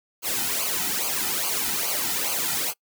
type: noise with flanger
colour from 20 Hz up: white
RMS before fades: -26 dBFS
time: 0.22-2.74 s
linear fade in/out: 50 ms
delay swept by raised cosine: 0.54 to 1.84 ms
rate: 2.4 Hz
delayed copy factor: -0.8
effects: noise-tail reverb RT60 0.1 s tail -25 dB re dry